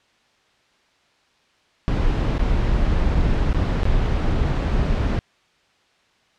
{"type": "noise with dropouts", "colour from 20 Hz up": "brown", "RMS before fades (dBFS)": -19, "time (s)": [1.88, 5.19], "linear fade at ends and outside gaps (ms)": 0, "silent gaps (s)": [[2.382, 2.394], [3.147, 3.151], [3.531, 3.546], [3.833, 3.854]], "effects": ["white hiss -60 dBFS RMS until 6.38 s", "low-pass 4000 Hz 12 dB/octave"]}